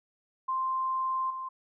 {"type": "tone with level steps", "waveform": "sine", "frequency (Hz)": 1046.5, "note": "C6", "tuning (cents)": 0, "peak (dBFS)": [-27, -34], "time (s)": [0.48, 1.49], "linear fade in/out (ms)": 10, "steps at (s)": 1.3, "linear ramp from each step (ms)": 5, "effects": []}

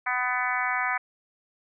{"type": "harmonic tone", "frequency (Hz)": 250, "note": "B3", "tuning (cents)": 21, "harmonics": [3, 4, 5, 6, 7, 8, 9], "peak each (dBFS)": [-32, -32, -32, -32, -32, -32, -32], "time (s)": [0.06, 0.98], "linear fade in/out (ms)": 10, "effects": []}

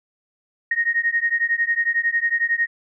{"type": "beating tone pair", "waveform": "sine", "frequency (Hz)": [1859, 1870], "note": ["A#6", "A#6"], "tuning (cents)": [-5, 5], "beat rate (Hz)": 11, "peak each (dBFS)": -21, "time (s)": [0.71, 2.67], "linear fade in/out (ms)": 5, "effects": []}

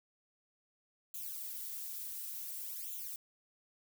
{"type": "noise with flanger", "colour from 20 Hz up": "violet", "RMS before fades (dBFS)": -43, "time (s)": [1.14, 3.16], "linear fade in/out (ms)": 2, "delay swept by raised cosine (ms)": [0.29, 4.39], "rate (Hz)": 0.56, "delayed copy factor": 1, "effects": []}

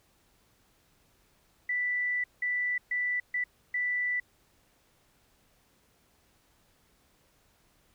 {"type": "tone bursts at uneven times", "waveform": "sine", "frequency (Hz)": 1975.5, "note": "B6", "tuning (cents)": 0, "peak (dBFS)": -27, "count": 5, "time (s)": [[1.69, 2.24], [2.42, 2.78], [2.91, 3.2], [3.34, 3.44], [3.74, 4.2]], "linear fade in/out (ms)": 5, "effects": ["pink hiss -67 dBFS RMS until 7.94 s"]}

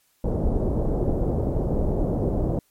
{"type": "low-pass noise", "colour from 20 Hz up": "pink", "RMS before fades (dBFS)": -23, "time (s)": [0.24, 2.59], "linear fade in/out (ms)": 2, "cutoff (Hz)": 620, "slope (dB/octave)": 24, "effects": ["white hiss -65 dBFS RMS until 2.7 s", "MP3 64 kbps"]}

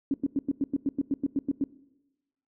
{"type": "tone bursts", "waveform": "sine", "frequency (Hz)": 277.2, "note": "C#4", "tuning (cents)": 0, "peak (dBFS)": -22, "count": 13, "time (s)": [0.11, 1.64], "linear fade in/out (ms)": 2, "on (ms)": 30, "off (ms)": 95, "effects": ["noise-tail reverb RT60 1.0 s tail -20 dB re dry"]}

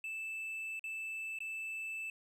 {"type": "tone with dropouts", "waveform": "triangle", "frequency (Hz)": 2637, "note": "E7", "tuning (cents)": 0, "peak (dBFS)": -37, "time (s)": [0.04, 2.1], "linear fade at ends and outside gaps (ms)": 2, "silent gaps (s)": [[0.794, 0.84], [1.388, 1.404]], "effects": []}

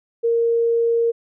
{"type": "tone", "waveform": "sine", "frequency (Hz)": 464.4, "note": "A#4", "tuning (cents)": -7, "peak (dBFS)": -15, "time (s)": [0.23, 1.12], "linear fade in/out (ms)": 20, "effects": []}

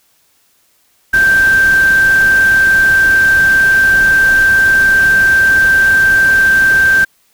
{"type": "tone in noise", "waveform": "sine", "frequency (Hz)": 1567, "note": "G6", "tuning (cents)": -1, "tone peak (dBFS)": -6, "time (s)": [1.13, 7.05], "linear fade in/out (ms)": 10, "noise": "pink", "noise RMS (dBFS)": -24, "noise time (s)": [1.13, 7.05], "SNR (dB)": 15, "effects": ["white hiss -55 dBFS RMS until 7.33 s"]}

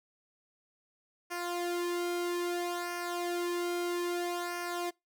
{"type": "tone with flanger", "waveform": "sawtooth", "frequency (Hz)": 350, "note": "F4", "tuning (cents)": 4, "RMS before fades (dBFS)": -34, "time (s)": [1.3, 4.91], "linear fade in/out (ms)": 20, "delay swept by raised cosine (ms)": [0.26, 1.76], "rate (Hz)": 0.61, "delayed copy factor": -0.7, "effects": ["noise-tail reverb RT60 0.2 s tail -24 dB re dry"]}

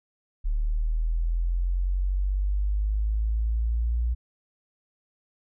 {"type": "linear sweep", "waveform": "sine", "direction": "up", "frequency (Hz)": [36.71, 59.3], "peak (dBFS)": -22, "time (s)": [0.44, 4.15], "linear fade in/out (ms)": 20, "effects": []}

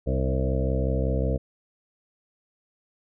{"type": "harmonic tone with a mistuned harmonic", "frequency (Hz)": 65.41, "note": "C2", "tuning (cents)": 0, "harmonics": [1, 2, 3, 4, 5, 7, 8, 9, 10], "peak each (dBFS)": [-25, -28, -33, -34, -36, -32, -32, -38, -39], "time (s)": [0.06, 1.38], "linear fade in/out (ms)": 20, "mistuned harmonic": 8, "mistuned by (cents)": 20, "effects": []}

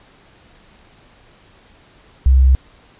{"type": "tone", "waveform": "sine", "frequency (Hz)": 65.41, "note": "C2", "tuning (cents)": 0, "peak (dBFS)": -7, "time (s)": [2.26, 2.55], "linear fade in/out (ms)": 0, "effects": ["pink hiss -49 dBFS RMS until 2.99 s", "resampled to 8000 Hz"]}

